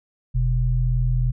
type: tone pair together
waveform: sine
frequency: 41.64 / 124.6 Hz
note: E1 / B2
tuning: +18 / +16 cents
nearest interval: octave + perfect fifth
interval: 1898 cents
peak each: -20 dBFS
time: 0.34-1.32 s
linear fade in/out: 20 ms
effects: none